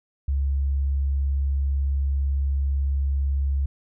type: tone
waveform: sine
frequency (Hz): 69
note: C#2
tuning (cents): -7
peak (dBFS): -20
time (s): 0.28-3.66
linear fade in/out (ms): 5
effects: none